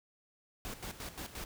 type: noise with tremolo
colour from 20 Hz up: pink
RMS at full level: -42 dBFS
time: 0.65-1.45 s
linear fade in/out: 0 ms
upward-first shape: square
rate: 5.7 Hz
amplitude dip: 70%
effects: none